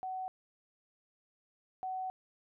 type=tone pair in turn; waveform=sine; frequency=750 / 750 Hz; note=F#5 / F#5; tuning=+23 / +23 cents; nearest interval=unison; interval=0 cents; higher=neither; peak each=-36 / -35 dBFS; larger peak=second; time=0.03-0.28 / 1.83-2.1 s; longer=second; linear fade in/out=0 ms; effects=none